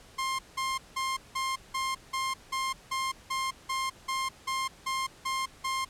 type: tone bursts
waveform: sawtooth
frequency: 1059 Hz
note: C6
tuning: 21 cents sharp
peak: -25 dBFS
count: 15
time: 0.18-5.85 s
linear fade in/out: 10 ms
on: 210 ms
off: 180 ms
effects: pink hiss -54 dBFS RMS until 5.89 s + low-pass 10000 Hz 12 dB/octave